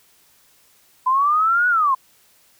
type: linear two-way sweep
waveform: sine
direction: up then down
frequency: 1006 to 1480 to 1018 Hz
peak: -14 dBFS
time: 1.06-1.95 s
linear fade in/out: 10 ms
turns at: 1.68 s
effects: white hiss -56 dBFS RMS until 2.59 s